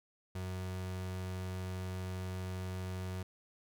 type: tone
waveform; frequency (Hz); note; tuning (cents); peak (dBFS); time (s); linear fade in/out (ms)
35% pulse; 92.5; F#2; 0; -36; 0.35-3.23; 5
effects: none